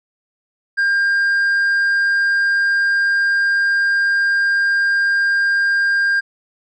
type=tone with tanh clipping; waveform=sine; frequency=1602 Hz; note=G6; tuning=37 cents sharp; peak=-14 dBFS; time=0.77-6.21 s; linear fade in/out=20 ms; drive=3 dB; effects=none